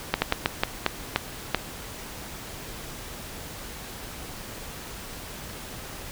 slowing click train, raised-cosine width 0.3 ms, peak -4 dBFS, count 8, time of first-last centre 0.14-1.547 s, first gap 80 ms, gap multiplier 1.3, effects pink hiss -39 dBFS RMS until 6.11 s

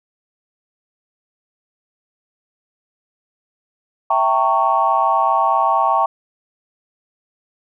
sine chord, E diminished seventh, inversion none, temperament equal with one note detuned, 659.3 / 784 / 912.1 / 1108.7 Hz, E5 / G5 / Bb5 / Db6, 0 / 0 / -38 / 0 cents, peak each -21 / -18 / -18 / -17 dBFS, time 4.1-6.06 s, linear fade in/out 5 ms, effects tanh soft clip ceiling -2 dBFS

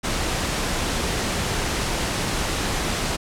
pink noise, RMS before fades -24 dBFS, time 0.03-3.17 s, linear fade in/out 20 ms, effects low-pass 9000 Hz 12 dB/octave

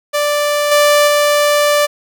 sawtooth tone with level steps, 587.3 Hz, D5, in tune, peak -9 / -4 / -6 dBFS, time 0.13-1.87 s, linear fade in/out 20 ms, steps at 0.71 / 1.07 s, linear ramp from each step 10 ms, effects none

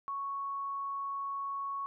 sine tone, 1108.7 Hz, C#6, in tune, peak -34 dBFS, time 0.08-1.86 s, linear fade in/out 0 ms, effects none

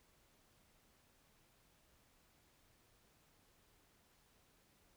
silence, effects pink hiss -72 dBFS RMS until 4.96 s

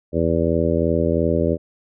harmonic tone, 82.9 Hz, E2, 10 cents sharp, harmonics 1 / 2 / 3 / 4 / 5 / 6 / 7, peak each -24 / -24 / -24 / -24 / -24 / -24 / -24 dBFS, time 0.12-1.58 s, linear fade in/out 50 ms, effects none

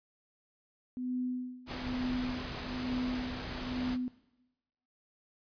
sine tone with tremolo, 251.3 Hz, B3, 30 cents sharp, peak -31 dBFS, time 0.97-4.08 s, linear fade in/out 0 ms, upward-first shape sine, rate 1.1 Hz, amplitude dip 90%
pink noise, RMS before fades -40 dBFS, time 1.66-3.98 s, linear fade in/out 50 ms
effects noise-tail reverb RT60 1.0 s tail -18 dB re dry + resampled to 11025 Hz

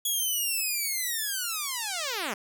5% pulse linear sweep, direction down, 3370 to 185 Hz, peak -18 dBFS, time 0.05-2.34 s, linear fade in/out 5 ms, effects none

